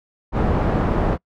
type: low-pass noise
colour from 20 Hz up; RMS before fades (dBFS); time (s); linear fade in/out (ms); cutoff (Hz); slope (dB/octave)
pink; -19; 0.32-1.18; 50; 910; 12
effects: noise-tail reverb RT60 0.1 s tail -26 dB re dry